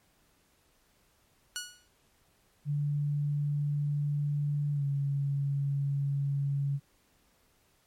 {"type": "tone with exponential decay", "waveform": "10% pulse", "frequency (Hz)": 1460, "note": "F#6", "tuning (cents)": -24, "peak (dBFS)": -23, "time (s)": [1.56, 1.88], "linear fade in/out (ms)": 0, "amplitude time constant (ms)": 68}
{"type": "tone with pitch glide", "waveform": "sine", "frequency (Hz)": [145.6, 140.32], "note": ["D3", "C#3"], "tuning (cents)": [-15, 21], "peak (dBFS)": -27, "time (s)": [2.65, 6.8], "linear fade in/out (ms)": 50, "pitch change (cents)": -64, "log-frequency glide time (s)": [4.73, 4.84]}
{"effects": ["pink hiss -68 dBFS RMS until 7.86 s", "MP3 64 kbps"]}